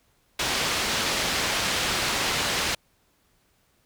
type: low-pass noise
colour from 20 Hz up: white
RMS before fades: -26 dBFS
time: 0.39-2.75 s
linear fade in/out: 5 ms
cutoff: 4600 Hz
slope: 12 dB/octave
effects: pink hiss -66 dBFS RMS until 3.85 s